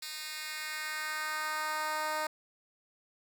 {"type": "tone with high-pass filter sweep", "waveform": "10% pulse", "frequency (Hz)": 308.4, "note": "D#4", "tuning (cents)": -15, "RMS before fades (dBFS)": -36, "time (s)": [0.02, 2.27], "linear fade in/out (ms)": 5, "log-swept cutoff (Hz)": [3400, 680], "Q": 1.4, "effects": []}